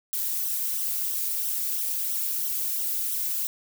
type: noise with flanger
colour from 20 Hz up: violet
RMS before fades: -28 dBFS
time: 0.13-3.47 s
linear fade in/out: 0 ms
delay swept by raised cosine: 0.42 to 2.92 ms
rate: 3 Hz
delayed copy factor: -0.85
effects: none